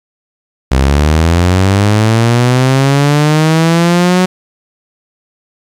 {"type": "linear sweep", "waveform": "sawtooth", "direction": "up", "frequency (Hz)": [63.6, 185], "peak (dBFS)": -3, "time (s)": [0.71, 4.26], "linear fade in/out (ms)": 10, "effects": ["low-pass 9000 Hz 12 dB/octave", "7-bit"]}